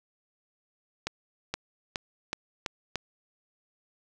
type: accelerating click train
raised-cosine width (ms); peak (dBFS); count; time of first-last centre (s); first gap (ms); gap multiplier
0.2; -13; 6; 1.07-2.957; 470; 0.89
effects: none